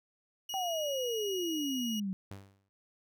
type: tone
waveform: 30% pulse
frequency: 2893 Hz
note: F#7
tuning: 40 cents flat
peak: -34 dBFS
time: 0.49-2 s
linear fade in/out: 5 ms
type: exponential sweep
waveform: sine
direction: down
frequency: 784 to 185 Hz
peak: -32 dBFS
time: 0.54-2.13 s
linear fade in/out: 0 ms
type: tone with exponential decay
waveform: sawtooth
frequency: 98.2 Hz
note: G2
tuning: 4 cents sharp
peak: -37 dBFS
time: 2.31-2.69 s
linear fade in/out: 0 ms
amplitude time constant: 82 ms
effects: none